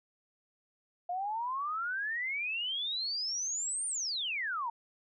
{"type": "exponential two-way sweep", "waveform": "sine", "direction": "up then down", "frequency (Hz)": [696, 9150, 891], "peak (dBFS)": -32, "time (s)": [1.09, 4.7], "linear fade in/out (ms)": 5, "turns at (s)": 3.87, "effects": []}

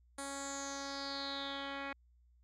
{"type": "tone with low-pass filter sweep", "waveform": "10% pulse", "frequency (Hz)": 277.1, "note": "C#4", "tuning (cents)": -1, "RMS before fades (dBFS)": -42, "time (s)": [0.18, 1.93], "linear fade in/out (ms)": 5, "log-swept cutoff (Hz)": [9200, 2500], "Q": 6.3, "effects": ["added 60 Hz sine -64 dBFS peak until 2.43 s"]}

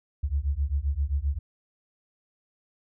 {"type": "beating tone pair", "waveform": "sine", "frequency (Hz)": [67.1, 74.7], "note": ["C2", "D2"], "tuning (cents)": [44, 30], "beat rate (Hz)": 7.6, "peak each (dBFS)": -27, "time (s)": [0.23, 1.39], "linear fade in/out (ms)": 10, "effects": []}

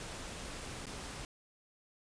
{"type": "noise with dropouts", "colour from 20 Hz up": "pink", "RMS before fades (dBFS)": -44, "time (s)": [0, 1.25], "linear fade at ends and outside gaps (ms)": 1, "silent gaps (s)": [0.857, 0.867], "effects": ["resampled to 22050 Hz"]}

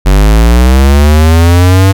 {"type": "linear sweep", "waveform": "square", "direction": "up", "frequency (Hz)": [46.25, 97.9], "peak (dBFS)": -3, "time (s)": [0.05, 1.93], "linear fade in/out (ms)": 20, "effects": []}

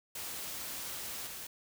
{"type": "noise with level steps", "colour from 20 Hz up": "white", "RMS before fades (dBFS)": [-41, -44], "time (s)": [0.15, 1.47], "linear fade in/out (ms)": 5, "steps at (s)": 1.26, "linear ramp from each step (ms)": 10, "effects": []}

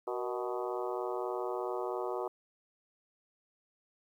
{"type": "harmonic tone with a mistuned harmonic", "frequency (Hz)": 124.3, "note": "B2", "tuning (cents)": 12, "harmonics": [3, 4, 5, 6, 7, 8, 9, 10], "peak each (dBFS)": [-37, -39, -41, -43, -44, -45, -46, -47], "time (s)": [0.07, 2.28], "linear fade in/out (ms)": 5, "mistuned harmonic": 4, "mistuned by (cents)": -75, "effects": ["11-bit"]}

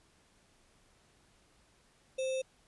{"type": "tone with sample-and-hold", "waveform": "sine", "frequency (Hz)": 523.3, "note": "C5", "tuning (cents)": 0, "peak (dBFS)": -31, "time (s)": [2.18, 2.42], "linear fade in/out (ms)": 10, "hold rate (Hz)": 3150, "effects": ["pink hiss -67 dBFS RMS until 2.67 s", "resampled to 24000 Hz"]}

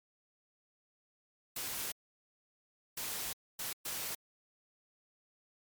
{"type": "noise bursts at uneven times", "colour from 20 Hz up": "white", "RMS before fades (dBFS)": -39, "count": 4, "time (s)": [[1.56, 1.92], [2.97, 3.33], [3.59, 3.73], [3.85, 4.15]], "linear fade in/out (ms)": 5, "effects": ["MP3 96 kbps"]}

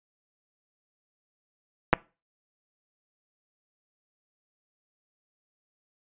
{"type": "clicks", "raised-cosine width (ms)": 0.5, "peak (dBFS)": -3, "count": 2, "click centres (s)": [1.93, 1.936], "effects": ["noise-tail reverb RT60 0.3 s tail -23 dB re dry", "resampled to 8000 Hz"]}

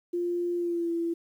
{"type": "tone with pitch glide", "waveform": "sine", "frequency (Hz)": [349.2, 336.7], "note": ["F4", "E4"], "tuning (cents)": [0, 37], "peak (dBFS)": -26, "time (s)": [0.13, 1.14], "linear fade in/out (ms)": 10, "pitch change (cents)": -63, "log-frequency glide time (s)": [0.56, 0.91], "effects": ["10-bit"]}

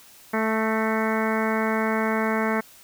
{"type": "harmonic tone with a mistuned harmonic", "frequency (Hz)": 220, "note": "A3", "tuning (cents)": 0, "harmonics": [1, 2, 3, 4, 5, 6, 7, 8, 9, 10], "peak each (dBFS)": [-25, -28, -30, -31, -32, -33, -33, -34, -35, -35], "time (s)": [0.33, 2.61], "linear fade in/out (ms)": 10, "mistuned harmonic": 8, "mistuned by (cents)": 35, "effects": ["white hiss -50 dBFS RMS until 2.83 s"]}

